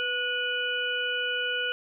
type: harmonic tone with a mistuned harmonic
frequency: 493.9 Hz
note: B4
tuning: in tune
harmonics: 1 / 3 / 5 / 6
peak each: -35 / -29 / -36 / -31 dBFS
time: 0-1.72 s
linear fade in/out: 0 ms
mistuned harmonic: 3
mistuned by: -27 cents
effects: none